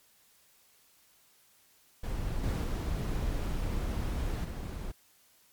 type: noise with level steps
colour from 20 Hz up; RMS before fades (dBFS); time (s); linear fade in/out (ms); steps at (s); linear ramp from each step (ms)
brown; -34 / -30 / -32 / -37; 2.03-4.92; 10; 2.43 / 2.63 / 4.44; 10
effects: white hiss -64 dBFS RMS until 5.52 s + MP3 96 kbps